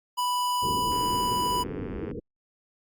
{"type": "tone", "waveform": "square", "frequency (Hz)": 987.8, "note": "B5", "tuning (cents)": 0, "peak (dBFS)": -25, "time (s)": [0.17, 1.64], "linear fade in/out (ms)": 20}
{"type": "low-pass noise", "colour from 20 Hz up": "white", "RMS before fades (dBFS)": -34, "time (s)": [0.62, 2.2], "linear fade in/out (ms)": 10, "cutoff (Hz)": 490, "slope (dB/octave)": 96}
{"type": "click train", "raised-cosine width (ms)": 0.5, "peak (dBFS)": -30, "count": 112, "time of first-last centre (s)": [0.92, 2.112], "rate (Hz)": 93.1}
{"effects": ["Opus 48 kbps"]}